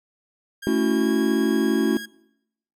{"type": "tone with pitch glide", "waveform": "sawtooth", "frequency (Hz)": [1612, 1639.2], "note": ["G6", "G#6"], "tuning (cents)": [48, -23], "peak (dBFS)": -30, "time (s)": [0.62, 2.06], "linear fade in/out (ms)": 10, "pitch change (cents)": 29, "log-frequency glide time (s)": [0.88, 1.11]}
{"type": "chord", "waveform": "triangle", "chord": "F# minor seventh", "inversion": "first", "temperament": "equal", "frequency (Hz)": [220, 277.2, 329.6, 370], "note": ["A3", "C#4", "E4", "F#4"], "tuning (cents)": [0, 0, 0, 0], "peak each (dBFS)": -22, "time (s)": [0.67, 1.97], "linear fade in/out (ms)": 0}
{"effects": ["noise-tail reverb RT60 0.8 s tail -23 dB re dry"]}